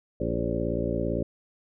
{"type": "harmonic tone with a mistuned harmonic", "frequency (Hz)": 57.7, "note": "A#1", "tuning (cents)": -17, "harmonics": [1, 2, 3, 4, 5, 6, 7, 9, 10], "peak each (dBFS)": [-34, -34, -34, -34, -34, -34, -34, -34, -34], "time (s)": [0.2, 1.23], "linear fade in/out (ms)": 5, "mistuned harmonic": 7, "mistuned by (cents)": 53, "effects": []}